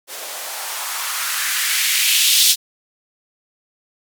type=noise with band-pass filter sweep; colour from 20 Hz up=violet; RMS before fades=-19 dBFS; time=0.07-2.56 s; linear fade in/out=50 ms; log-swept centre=470 to 3900 Hz; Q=2; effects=none